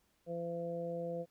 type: harmonic tone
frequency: 170 Hz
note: F3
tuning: 46 cents flat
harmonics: 1 / 2 / 3 / 4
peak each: -43 / -48 / -38 / -47 dBFS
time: 0.26-1.26 s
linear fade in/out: 50 ms
effects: pink hiss -75 dBFS RMS until 1.3 s